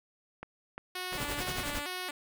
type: click train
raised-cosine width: 0.5 ms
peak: -25 dBFS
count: 4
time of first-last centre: 0.43-1.479 s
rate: 2.86 Hz
type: tone with vibrato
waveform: 5% pulse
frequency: 326 Hz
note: E4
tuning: 19 cents flat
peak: -24 dBFS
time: 0.95-2.11 s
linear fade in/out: 5 ms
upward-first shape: square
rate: 2.2 Hz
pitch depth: 200 cents each way
type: noise with tremolo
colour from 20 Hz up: pink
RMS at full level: -35 dBFS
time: 1.11-1.83 s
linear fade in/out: 50 ms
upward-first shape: sine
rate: 11 Hz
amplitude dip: 70%
effects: none